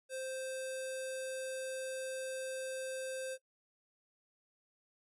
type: tone with low-pass filter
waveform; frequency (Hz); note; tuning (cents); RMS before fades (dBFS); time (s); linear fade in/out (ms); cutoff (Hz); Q
square; 523.3; C5; 0; -41; 0.09-3.38; 50; 9600; 3.8
effects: noise-tail reverb RT60 0.1 s tail -18 dB re dry